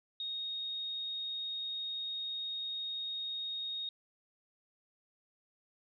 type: tone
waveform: sine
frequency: 3729 Hz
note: A#7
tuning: in tune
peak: -36 dBFS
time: 0.2-3.89 s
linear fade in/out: 2 ms
effects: none